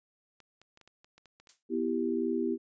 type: clicks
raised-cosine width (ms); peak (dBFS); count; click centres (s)
0.2; -39; 10; 0.403 / 0.616 / 0.774 / 0.813 / 0.876 / 1.045 / 1.18 / 1.257 / 1.4 / 1.472
type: noise with exponential decay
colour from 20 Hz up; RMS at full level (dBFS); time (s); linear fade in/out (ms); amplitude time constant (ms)
blue; -47; 1.49-1.63; 2; 30
type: chord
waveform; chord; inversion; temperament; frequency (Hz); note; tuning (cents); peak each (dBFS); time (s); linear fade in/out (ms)
sine; E minor; second; equal; 246.9 / 329.6 / 392; B3 / E4 / G4; 0 / 0 / 0; -32; 1.69-2.58; 50
effects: resampled to 16000 Hz